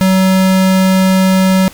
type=tone; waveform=square; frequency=188.7 Hz; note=F#3; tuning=34 cents sharp; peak=-8 dBFS; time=0.01-1.68 s; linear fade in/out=0 ms; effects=pink hiss -36 dBFS RMS until 1.73 s